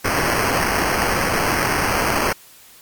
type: noise with sample-and-hold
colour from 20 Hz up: blue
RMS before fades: -19 dBFS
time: 0.04-2.33 s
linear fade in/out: 10 ms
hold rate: 3675 Hz
effects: white hiss -46 dBFS RMS until 2.81 s + MP3 96 kbps